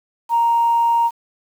sine tone, 932.3 Hz, A#5, in tune, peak -12 dBFS, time 0.29-1.11 s, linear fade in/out 50 ms, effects tanh soft clip ceiling -8 dBFS + 7-bit

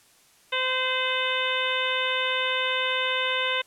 harmonic tone with a mistuned harmonic, 515 Hz, C5, 28 cents flat, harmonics 1 / 2 / 3 / 4 / 5 / 6 / 7, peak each -31 / -31 / -31 / -31 / -31 / -31 / -31 dBFS, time 0.52-3.62 s, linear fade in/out 10 ms, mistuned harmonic 6, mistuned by -42 cents, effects white hiss -58 dBFS RMS until 3.66 s + low-pass 11000 Hz 12 dB/octave

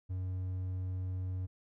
triangle tone, 92.5 Hz, F#2, in tune, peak -32 dBFS, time 0.09-1.47 s, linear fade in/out 20 ms, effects none

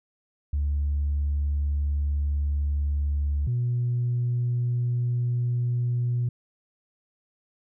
sine tone pair in turn, 72.2 / 121.43 Hz, D2 / B2, -29 / -29 cents, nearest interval major sixth, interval 900 cents, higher second, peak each -21 dBFS, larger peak neither, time 0.53-3.47 / 3.47-6.29 s, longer first, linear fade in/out 5 ms, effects tanh soft clip ceiling -19 dBFS

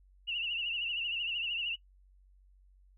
sine tone with vibrato, 2794 Hz, F7, in tune, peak -32 dBFS, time 0.27-1.76 s, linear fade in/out 20 ms, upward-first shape triangle, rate 13 Hz, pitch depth 100 cents each way, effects noise-tail reverb RT60 0.1 s tail -19 dB re dry + added 47 Hz sine -59 dBFS peak until 2.97 s

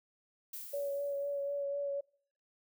violet noise with exponential decay, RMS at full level -42 dBFS, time 0.53-1.64 s, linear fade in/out 5 ms, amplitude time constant 240 ms
sine tone with vibrato, 565 Hz, C#5, 33 cents sharp, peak -33 dBFS, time 0.73-2.01 s, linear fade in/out 10 ms, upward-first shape sine, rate 4 Hz, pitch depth 17 cents each way
effects noise-tail reverb RT60 0.6 s tail -24 dB re dry

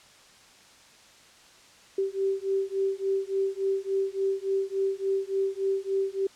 sine beating tone pair, 387 / 390.5 Hz, G4 / G4, -22 / -7 cents, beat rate 3.5 Hz, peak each -28 dBFS, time 1.98-6.27 s, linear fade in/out 5 ms, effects white hiss -54 dBFS RMS until 6.35 s + low-pass 7000 Hz 12 dB/octave

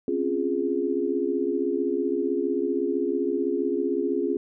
sine chord, Db major seventh, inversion third, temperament equal, 261.6 / 277.2 / 349.2 / 415.3 Hz, C4 / Db4 / F4 / Ab4, 0 / 0 / 0 / 0 cents, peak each -31 / -29 / -27 / -27 dBFS, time 0.08-4.37 s, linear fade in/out 2 ms, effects none

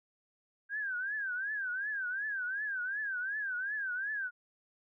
sine tone with vibrato, 1586 Hz, G6, 20 cents sharp, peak -33 dBFS, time 0.69-4.31 s, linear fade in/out 50 ms, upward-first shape triangle, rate 2.7 Hz, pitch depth 180 cents each way, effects none

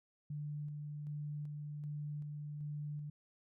sine tone with tremolo, 148 Hz, D3, 14 cents sharp, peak -39 dBFS, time 0.3-3.1 s, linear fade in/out 5 ms, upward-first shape square, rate 1.3 Hz, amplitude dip 25%, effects none

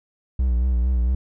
triangle tone with vibrato, 61.74 Hz, B1, in tune, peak -15 dBFS, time 0.39-1.15 s, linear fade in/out 5 ms, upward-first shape sine, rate 4.4 Hz, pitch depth 72 cents each way, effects none

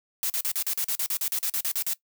blue noise bursts, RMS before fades -27 dBFS, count 16, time 0.23-1.933 s, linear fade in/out 0 ms, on 68 ms, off 41 ms, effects noise-tail reverb RT60 0.1 s tail -19 dB re dry

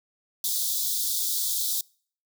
white high-pass noise, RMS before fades -27 dBFS, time 0.44-1.81 s, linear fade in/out 2 ms, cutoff 3400 Hz, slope 96 dB/octave, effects noise-tail reverb RT60 0.5 s tail -26 dB re dry

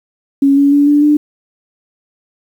sine tone with pitch steps, 277.2 / 282 / 287 / 292 / 297.1 Hz, C#4 / C#4 / D4 / D4 / D4, 0 / +30 / -40 / -10 / +20 cents, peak -6 dBFS, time 0.42-1.17 s, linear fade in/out 5 ms, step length 150 ms, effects 7-bit

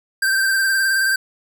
square tone with vibrato, 1568 Hz, G6, in tune, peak -16 dBFS, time 0.22-1.16 s, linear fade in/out 5 ms, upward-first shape sine, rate 19 Hz, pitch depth 32 cents each way, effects none

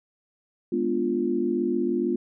sine chord, G# diminished seventh, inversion none, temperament equal, 207.7 / 246.9 / 293.7 / 349.2 Hz, G#3 / B3 / D4 / F4, 0 / 0 / 0 / 0 cents, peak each -31 / -27 / -31 / -25 dBFS, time 0.72-2.16 s, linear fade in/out 5 ms, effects none

